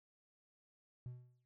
triangle tone with exponential decay, 123.9 Hz, B2, 6 cents sharp, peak -39 dBFS, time 1.06-1.45 s, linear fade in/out 0 ms, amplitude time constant 83 ms, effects noise-tail reverb RT60 0.1 s tail -24 dB re dry + tanh soft clip ceiling -38 dBFS

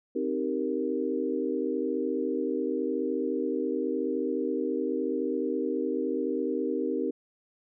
sine chord, C minor seventh, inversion none, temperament equal, 261.6 / 311.1 / 392 / 466.2 Hz, C4 / Eb4 / G4 / Bb4, 0 / 0 / 0 / 0 cents, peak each -32 dBFS, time 0.15-7.11 s, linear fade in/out 10 ms, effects none

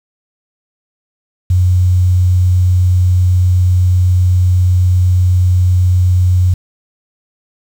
sine tone with quantisation, 90.8 Hz, F#2, 32 cents flat, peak -7 dBFS, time 1.5-6.54 s, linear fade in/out 5 ms, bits 6, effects none

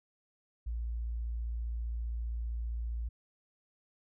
sine tone, 57.6 Hz, A#1, 20 cents flat, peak -33 dBFS, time 0.66-3.09 s, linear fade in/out 10 ms, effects none

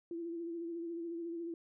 sine tone with vibrato, 337.1 Hz, E4, 39 cents sharp, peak -38 dBFS, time 0.11-1.54 s, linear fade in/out 2 ms, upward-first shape sine, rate 14 Hz, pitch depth 37 cents each way, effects none

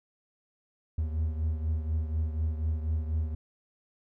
triangle beating tone pair, 77.78 / 81.88 Hz, D#2 / E2, 0 / -11 cents, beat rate 4.1 Hz, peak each -26 / -33 dBFS, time 0.98-3.35 s, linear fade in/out 5 ms, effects none

